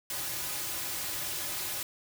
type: noise with comb filter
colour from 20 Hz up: white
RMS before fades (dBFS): -35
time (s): 0.1-1.83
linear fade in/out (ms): 2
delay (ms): 4.4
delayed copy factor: -0.8
effects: none